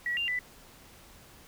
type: tone with pitch steps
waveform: sine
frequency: 1929 / 2790 / 1988 Hz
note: B6 / F7 / B6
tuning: -41 / -2 / +11 cents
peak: -28 dBFS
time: 0.06-0.39 s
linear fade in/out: 2 ms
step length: 110 ms
effects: pink hiss -54 dBFS RMS until 1.47 s